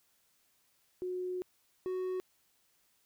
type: tone pair in turn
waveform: sine / triangle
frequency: 364.6 / 369.9 Hz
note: F#4 / F#4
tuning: -25 / 0 cents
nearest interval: unison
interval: 25 cents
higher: second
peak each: -34 / -31 dBFS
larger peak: second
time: 1.02-1.42 / 1.86-2.2 s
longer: first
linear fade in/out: 0 ms
effects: white hiss -72 dBFS RMS until 3.05 s